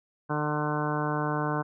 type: harmonic tone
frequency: 150 Hz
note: D3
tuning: 37 cents sharp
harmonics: 1 / 2 / 3 / 4 / 5 / 6 / 7 / 8 / 9 / 10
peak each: -31 / -33 / -35 / -37 / -36 / -37 / -34 / -40 / -40 / -37 dBFS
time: 0.29-1.63 s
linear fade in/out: 20 ms
effects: none